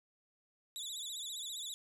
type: tone with vibrato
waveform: 25% pulse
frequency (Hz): 3661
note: A#7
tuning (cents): -32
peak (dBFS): -36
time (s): 0.76-1.74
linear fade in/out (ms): 0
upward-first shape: sine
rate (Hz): 15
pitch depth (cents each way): 130
effects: none